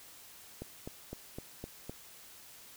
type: click train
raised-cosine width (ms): 2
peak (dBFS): -27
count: 6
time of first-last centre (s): 0.62-1.896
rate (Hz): 3.92
effects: white hiss -54 dBFS RMS until 2.76 s